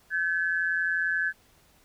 sine tone pair together, 1536 / 1707.4 Hz, G6 / G#6, -36 / +47 cents, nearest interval major second, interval 183 cents, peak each -27 dBFS, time 0.1-1.33 s, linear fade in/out 50 ms, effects pink hiss -61 dBFS RMS until 1.84 s

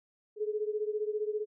sine beating tone pair, 420 / 435 Hz, G#4 / A4, +19 / -20 cents, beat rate 15 Hz, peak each -32 / -35 dBFS, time 0.36-1.46 s, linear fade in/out 50 ms, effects none

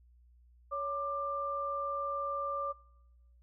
sine tone pair together, 560.2 / 1187 Hz, C#5 / D6, +18 / +18 cents, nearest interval octave + minor second, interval 1300 cents, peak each -38 / -34 dBFS, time 0.71-2.73 s, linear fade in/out 20 ms, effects noise-tail reverb RT60 1.0 s tail -24 dB re dry + added 60 Hz sine -59 dBFS peak until 3.42 s

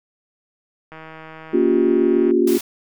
click train, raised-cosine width 0.5 ms, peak -23 dBFS, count 222, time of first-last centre 0.92-2.31 s, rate 159 Hz
sine chord, G half-diminished seventh, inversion first, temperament just, 235.2 / 282.2 / 352.8 / 392 Hz, Bb3 / Db4 / F4 / G4, +16 / +31 / +18 / 0 cents, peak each -21 / -20 / -16 / -20 dBFS, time 1.53-2.58 s, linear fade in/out 10 ms
white noise, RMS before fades -30 dBFS, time 2.47-2.61 s, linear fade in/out 5 ms
effects none

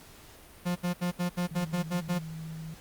45% pulse tone bursts, 176.9 Hz, F3, 23 cents sharp, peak -27 dBFS, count 9, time 0.65-2.192 s, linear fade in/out 20 ms, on 110 ms, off 69 ms
sine tone, 160.2 Hz, E3, 49 cents flat, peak -37 dBFS, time 1.51-2.74 s, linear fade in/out 2 ms
effects pink hiss -52 dBFS RMS until 2.8 s + Opus 48 kbps

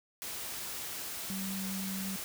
sine tone in noise, 192.3 Hz, G3, 33 cents flat, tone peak -36 dBFS, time 1.3-2.16 s, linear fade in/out 0 ms, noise white, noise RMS -40 dBFS, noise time 0.22-2.24 s, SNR +1 dB, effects none

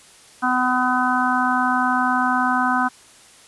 harmonic tone, 252 Hz, B3, 35 cents sharp, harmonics 1 / 3 / 4 / 5 / 6, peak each -23 / -23 / -23 / -23 / -23 dBFS, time 0.42-2.89 s, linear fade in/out 20 ms, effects white hiss -48 dBFS RMS until 3.47 s + resampled to 24000 Hz

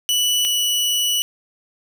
sawtooth tone pair in turn, 2960 / 2949 Hz, F#7 / F#7, 0 / -6 cents, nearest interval unison, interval 6 cents, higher first, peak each -13 / -14 dBFS, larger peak first, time 0.09-0.45 / 0.45-1.22 s, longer second, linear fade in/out 0 ms, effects none

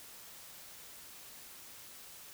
silence, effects white hiss -52 dBFS RMS until 2.33 s

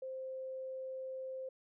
sine tone, 523.3 Hz, C5, in tune, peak -40 dBFS, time 0.02-1.49 s, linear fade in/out 5 ms, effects none

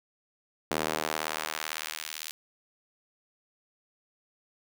sawtooth tone with high-pass filter sweep, 77.9 Hz, D#2, 3 cents sharp, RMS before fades -34 dBFS, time 0.71-2.31 s, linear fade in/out 0 ms, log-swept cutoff 340 to 3600 Hz, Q 0.71, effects none

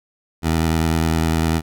15% pulse tone with vibrato, 81 Hz, E2, 30 cents flat, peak -10 dBFS, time 0.42-1.62 s, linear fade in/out 50 ms, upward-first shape sine, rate 10 Hz, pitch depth 31 cents each way, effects none

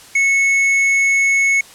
triangle tone with tanh clipping, 2200 Hz, C#7, 14 cents flat, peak -13 dBFS, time 0.15-1.61 s, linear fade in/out 5 ms, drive 12 dB, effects white hiss -41 dBFS RMS until 1.74 s + low-pass 10000 Hz 12 dB/octave

